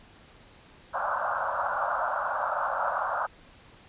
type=band-pass noise; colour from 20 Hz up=white; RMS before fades=-29 dBFS; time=0.93-3.27 s; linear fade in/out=20 ms; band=550 to 1500 Hz; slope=96 dB/octave; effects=pink hiss -54 dBFS RMS until 3.88 s + resampled to 8000 Hz